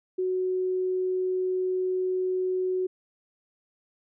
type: tone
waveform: sine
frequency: 370.1 Hz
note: F#4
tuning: in tune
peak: -24 dBFS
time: 0.18-2.87 s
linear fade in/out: 10 ms
effects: none